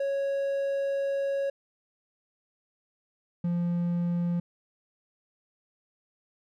triangle tone pair in turn, 553 / 173.38 Hz, C#5 / F3, -4 / -12 cents, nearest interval octave + minor sixth, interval 2008 cents, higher first, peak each -24 / -23 dBFS, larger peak second, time 0-1.5 / 3.44-4.4 s, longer first, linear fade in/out 5 ms, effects none

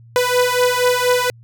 sawtooth beating tone pair, 493.9 / 498.1 Hz, B4 / B4, 0 / +15 cents, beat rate 4.2 Hz, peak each -13 dBFS, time 0.16-1.3 s, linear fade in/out 0 ms, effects added 116 Hz sine -41 dBFS peak until 1.43 s

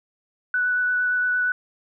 sine tone with vibrato, 1484 Hz, F#6, 5 cents sharp, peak -19 dBFS, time 0.54-1.52 s, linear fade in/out 2 ms, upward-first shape sine, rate 8.7 Hz, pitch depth 11 cents each way, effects none

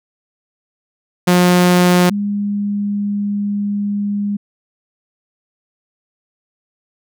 sawtooth / sine tone pair in turn, 178.6 / 203.8 Hz, F3 / G#3, +39 / -32 cents, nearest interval major second, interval 229 cents, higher second, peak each -5 / -16 dBFS, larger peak first, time 1.27-2.1 / 2.1-4.37 s, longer second, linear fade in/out 10 ms, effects none

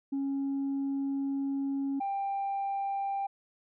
sine tone pair in turn, 275.3 / 790.7 Hz, C#4 / G5, -12 / +15 cents, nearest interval octave + tritone, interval 1827 cents, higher second, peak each -27 / -28 dBFS, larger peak first, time 0.12-2 / 2-3.27 s, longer first, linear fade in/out 10 ms, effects tanh soft clip ceiling -27 dBFS

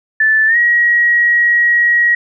sine tone with pitch glide, 1754 to 1901.7 Hz, A6 to A#6, -6 to +34 cents, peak -8 dBFS, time 0.2-2.15 s, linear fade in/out 5 ms, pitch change +140 cents, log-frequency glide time 0.47-0.57 s, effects none

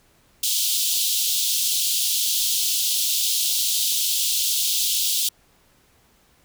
pink high-pass noise, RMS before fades -22 dBFS, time 0.43-5.29 s, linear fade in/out 5 ms, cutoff 3100 Hz, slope 48 dB/octave, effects pink hiss -59 dBFS RMS until 6.44 s

